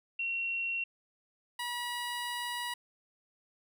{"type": "tone pair in turn", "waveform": ["sine", "15% pulse"], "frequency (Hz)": [2733, 966.3], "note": ["F7", "B5"], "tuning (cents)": [-38, -38], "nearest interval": "octave + tritone", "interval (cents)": 1800, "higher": "first", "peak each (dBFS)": [-31, -28], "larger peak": "second", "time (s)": [[0.19, 0.84], [1.59, 2.74]], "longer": "second", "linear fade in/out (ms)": 5, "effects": []}